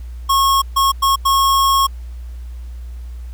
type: tone bursts at uneven times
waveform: square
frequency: 1091 Hz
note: C#6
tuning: 28 cents flat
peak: -12 dBFS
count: 4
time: 0.29-0.62 / 0.76-0.92 / 1.02-1.16 / 1.25-1.87 s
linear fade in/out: 10 ms
effects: added 60 Hz sine -27 dBFS peak until 3.33 s + pink hiss -52 dBFS RMS until 3.33 s